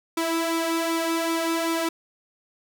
sawtooth tone with flanger, 330 Hz, E4, 2 cents sharp, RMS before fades -25 dBFS, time 0.17-1.89 s, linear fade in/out 5 ms, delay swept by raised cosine 0.84 to 2.24 ms, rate 2.6 Hz, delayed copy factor +0.6, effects none

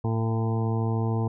harmonic tone with a mistuned harmonic, 112.9 Hz, A2, 45 cents sharp, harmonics 1 / 2 / 3 / 4 / 6 / 7 / 8 / 9, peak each -24 / -31 / -35 / -34 / -41 / -39 / -39 / -42 dBFS, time 0.04-1.28 s, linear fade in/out 5 ms, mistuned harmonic 1, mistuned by -18 cents, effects none

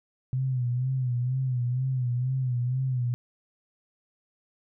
sine tone with vibrato, 126.7 Hz, B2, 45 cents sharp, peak -24 dBFS, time 0.33-3.14 s, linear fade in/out 0 ms, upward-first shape sine, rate 2.1 Hz, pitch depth 76 cents each way, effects none

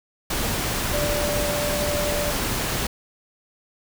sine tone in noise, 587.3 Hz, D5, in tune, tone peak -25 dBFS, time 0.93-2.31 s, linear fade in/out 5 ms, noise pink, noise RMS -25 dBFS, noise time 0.3-2.87 s, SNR -3 dB, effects none

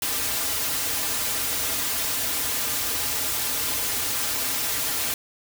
white noise with comb filter, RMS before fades -26 dBFS, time 0.02-5.14 s, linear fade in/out 2 ms, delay 5.4 ms, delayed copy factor -0.95, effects none

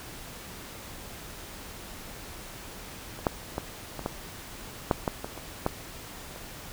clicks, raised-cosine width 1 ms, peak -28 / -8 / -15 / -20 / -14 / -7 / -11 / -19 / -27 / -10 / -27 dBFS, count 11, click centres 3.19 / 3.268 / 3.581 / 3.993 / 4.061 / 4.912 / 5.078 / 5.245 / 5.377 / 5.664 / 6.361 s, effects pink hiss -43 dBFS RMS until 6.72 s

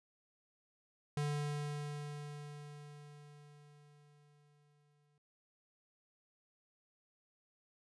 square tone with exponential decay, 146.83 Hz, D3, in tune, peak -34 dBFS, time 1.17-5.18 s, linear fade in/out 2 ms, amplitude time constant 870 ms, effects resampled to 24000 Hz

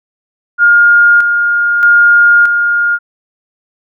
sine tone with tremolo, 1417 Hz, F6, 25 cents sharp, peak -3 dBFS, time 0.58-2.99 s, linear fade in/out 50 ms, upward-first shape square, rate 0.8 Hz, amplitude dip 45%, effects none

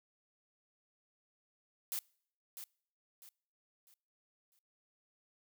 blue noise with echo, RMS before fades -38 dBFS, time 1.92-1.99 s, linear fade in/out 0 ms, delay 650 ms, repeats 4, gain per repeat -9 dB, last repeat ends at 4.59 s, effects noise-tail reverb RT60 0.6 s tail -26 dB re dry

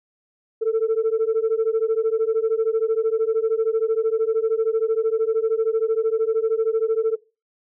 sine beating tone pair, 440 / 453 Hz, A4 / A#4, 0 / -50 cents, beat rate 13 Hz, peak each -19 dBFS, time 0.61-7.16 s, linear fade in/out 20 ms, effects noise-tail reverb RT60 0.3 s tail -21 dB re dry + tanh soft clip ceiling -14 dBFS

